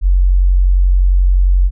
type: tone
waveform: sine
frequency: 45.71 Hz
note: F#1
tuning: 20 cents flat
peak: -7 dBFS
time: 0.01-1.71 s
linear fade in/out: 50 ms
effects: none